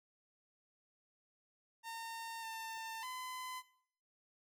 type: tone with pitch steps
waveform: sawtooth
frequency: 912 / 898 / 1017 Hz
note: A#5 / A5 / C6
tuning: -38 / +35 / -50 cents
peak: -39 dBFS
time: 1.83-3.63 s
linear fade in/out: 50 ms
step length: 600 ms
effects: noise-tail reverb RT60 0.6 s tail -17 dB re dry + AAC 64 kbps